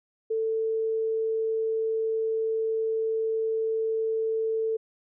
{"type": "tone", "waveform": "sine", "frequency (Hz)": 444.6, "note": "A4", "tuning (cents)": 18, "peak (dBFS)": -24, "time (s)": [0.3, 4.77], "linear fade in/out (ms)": 10, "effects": []}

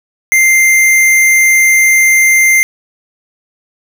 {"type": "tone", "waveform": "square", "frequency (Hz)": 2093, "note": "C7", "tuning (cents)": 0, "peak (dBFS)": -6, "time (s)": [0.32, 2.63], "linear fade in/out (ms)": 0, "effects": []}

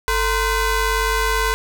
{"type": "ring-modulated tone", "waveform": "20% pulse", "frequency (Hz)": 493.9, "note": "B4", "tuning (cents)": 0, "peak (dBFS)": -9, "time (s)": [0.08, 1.54], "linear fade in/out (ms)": 0, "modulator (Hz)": 543, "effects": []}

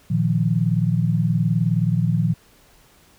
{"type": "chord", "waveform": "sine", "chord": "Bb suspended fourth", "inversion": "none", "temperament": "equal", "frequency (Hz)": [116.54, 155.56, 174.61], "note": ["Bb2", "Eb3", "F3"], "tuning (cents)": [0, 0, 0], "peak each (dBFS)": -21, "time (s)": [0.1, 2.34], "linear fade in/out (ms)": 10, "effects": ["pink hiss -54 dBFS RMS until 3.18 s"]}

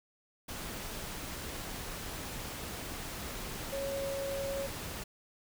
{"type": "tone in noise", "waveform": "sine", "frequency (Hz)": 551, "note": "C#5", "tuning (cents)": -11, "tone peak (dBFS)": -34, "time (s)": [3.72, 4.67], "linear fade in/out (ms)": 10, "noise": "pink", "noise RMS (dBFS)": -41, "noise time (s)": [0.48, 5.04], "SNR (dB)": 4, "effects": []}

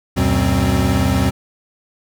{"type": "tone cluster", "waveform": "square", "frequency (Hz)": [74, 92.8, 122.8, 188.7, 261.2], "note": ["D2", "F#2", "B2", "F#3", "C4"], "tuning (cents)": [14, 6, -9, 34, -3], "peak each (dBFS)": -21, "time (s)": [0.16, 1.31], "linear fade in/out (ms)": 20, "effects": []}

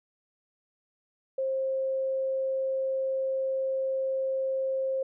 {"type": "tone", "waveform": "sine", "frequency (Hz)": 531, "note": "C5", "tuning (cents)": 25, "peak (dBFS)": -26, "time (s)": [1.38, 5.03], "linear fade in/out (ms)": 5, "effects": []}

